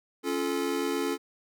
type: chord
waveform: square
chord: Db augmented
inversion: none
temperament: just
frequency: 277.2 / 346.5 / 433.1 Hz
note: Db4 / F4 / A4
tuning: 0 / -14 / -27 cents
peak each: -32 / -33 / -32 dBFS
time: 0.23-1.18 s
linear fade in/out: 50 ms
effects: none